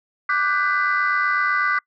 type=chord; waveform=sine; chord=G major seventh; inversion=second; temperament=equal with one note detuned; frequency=1174.7 / 1480 / 1568 / 1999.6 Hz; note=D6 / F#6 / G6 / B6; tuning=0 / 0 / 0 / +21 cents; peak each=-21 / -21 / -25 / -23 dBFS; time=0.29-1.79 s; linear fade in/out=5 ms; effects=noise-tail reverb RT60 0.1 s tail -25 dB re dry + tanh soft clip ceiling -11 dBFS